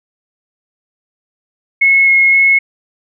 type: tone with pitch steps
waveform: sine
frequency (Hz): 2183 / 2164 / 2181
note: C#7 / C#7 / C#7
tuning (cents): -27 / -42 / -29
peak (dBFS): -6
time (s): 1.81-2.59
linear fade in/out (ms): 10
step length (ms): 260
effects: none